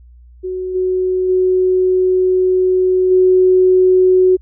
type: tone with level steps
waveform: sine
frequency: 370 Hz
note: F#4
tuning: in tune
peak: -19 / -13 / -10 / -7 dBFS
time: 0.43-4.37 s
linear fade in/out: 20 ms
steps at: 0.74 / 1.28 / 3.1 s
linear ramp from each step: 20 ms
effects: added 60 Hz sine -39 dBFS peak until 4.41 s